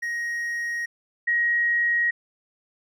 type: tone pair in turn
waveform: triangle / sine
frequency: 1881 / 1890.4 Hz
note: A#6 / A#6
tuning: +15 / +24 cents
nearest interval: unison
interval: 9 cents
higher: second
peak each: -24 / -19 dBFS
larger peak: second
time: 0.02-0.86 / 1.27-2.11 s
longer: neither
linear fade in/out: 10 ms
effects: none